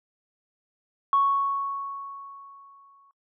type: tone with exponential decay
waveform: sine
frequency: 1108.7 Hz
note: C#6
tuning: in tune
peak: -16 dBFS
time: 1.13-3.11 s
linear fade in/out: 1 ms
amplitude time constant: 430 ms
effects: noise-tail reverb RT60 0.1 s tail -26 dB re dry + tanh soft clip ceiling -12 dBFS